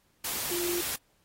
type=tone in noise; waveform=sine; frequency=349.2 Hz; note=F4; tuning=in tune; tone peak=-31 dBFS; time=0.51-0.81 s; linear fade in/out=5 ms; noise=white; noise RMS=-33 dBFS; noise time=0.24-0.96 s; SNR=-1 dB; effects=pink hiss -69 dBFS RMS until 1.24 s + AAC 48 kbps